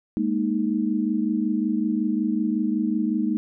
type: chord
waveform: sine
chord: Ab suspended second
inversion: none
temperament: equal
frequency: 207.7 / 233.1 / 311.1 Hz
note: Ab3 / Bb3 / Eb4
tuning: 0 / 0 / 0 cents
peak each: -25 dBFS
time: 0.17-3.37 s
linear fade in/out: 0 ms
effects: none